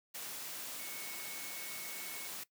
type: tone in noise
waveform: sine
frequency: 2209 Hz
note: C#7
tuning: 7 cents flat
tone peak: -49 dBFS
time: 0.79-2.28 s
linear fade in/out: 10 ms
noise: white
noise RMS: -44 dBFS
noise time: 0.14-2.44 s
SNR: -8 dB
effects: noise-tail reverb RT60 0.1 s tail -18 dB re dry + high-pass 150 Hz 12 dB/octave